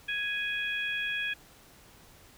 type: harmonic tone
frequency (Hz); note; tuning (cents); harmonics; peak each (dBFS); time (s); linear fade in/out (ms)
830.6; G#5; 0; 2 / 3 / 4; -33 / -33 / -37; 0.08-1.34; 10
effects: pink hiss -56 dBFS RMS until 2.37 s